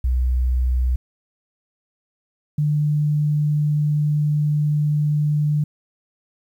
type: tone pair in turn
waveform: sine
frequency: 62.7 / 149.13 Hz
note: B1 / D3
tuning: +27 / +27 cents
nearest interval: octave + minor third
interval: 1500 cents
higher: second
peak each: -16 dBFS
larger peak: neither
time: 0.04-0.96 / 2.58-5.64 s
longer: second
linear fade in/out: 5 ms
effects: 9-bit